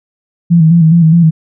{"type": "tone with vibrato", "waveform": "sine", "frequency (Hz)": 164.81, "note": "E3", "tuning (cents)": 0, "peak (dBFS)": -3, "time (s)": [0.5, 1.31], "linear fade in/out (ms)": 20, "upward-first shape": "square", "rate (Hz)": 4.8, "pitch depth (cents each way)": 57, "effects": []}